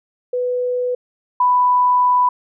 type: tone pair in turn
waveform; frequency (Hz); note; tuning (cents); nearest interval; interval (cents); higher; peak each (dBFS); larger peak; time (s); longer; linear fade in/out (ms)
sine; 495.9 / 991.8; B4 / B5; +7 / +7; octave; 1200; second; -17 / -11; second; 0.33-0.95 / 1.4-2.29; second; 5
effects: none